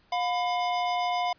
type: tone pair together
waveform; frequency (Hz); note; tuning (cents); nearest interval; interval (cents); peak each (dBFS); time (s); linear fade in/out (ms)
square; 713.2 / 1000; F5 / B5; +36 / +21; tritone; 585; -27 / -32; 0.12-1.33; 5
effects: pink hiss -63 dBFS RMS until 1.38 s + resampled to 11025 Hz